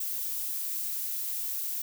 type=noise; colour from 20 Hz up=violet; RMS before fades=-33 dBFS; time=0-1.82 s; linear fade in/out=5 ms; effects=none